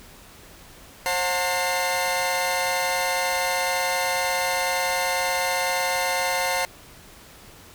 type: tone cluster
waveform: sawtooth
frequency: 535 / 724 / 902 / 2090 Hz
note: C5 / F#5 / A5 / C7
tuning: +38 / -38 / +43 / -2 cents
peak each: -24 dBFS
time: 1.06-6.65 s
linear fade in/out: 0 ms
effects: pink hiss -47 dBFS RMS until 7.74 s